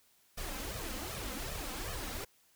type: noise with flanger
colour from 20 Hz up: pink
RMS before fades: -40 dBFS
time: 0.37-2.25 s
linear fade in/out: 10 ms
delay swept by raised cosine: 1.6 to 3.9 ms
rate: 2.6 Hz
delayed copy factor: +0.75
effects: white hiss -68 dBFS RMS until 2.55 s